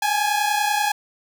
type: tone pair together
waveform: sawtooth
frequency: 817.7 / 848 Hz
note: G#5 / G#5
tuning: -27 / +36 cents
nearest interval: minor second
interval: 63 cents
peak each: -18 dBFS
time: 0.02-0.92 s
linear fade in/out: 5 ms
effects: none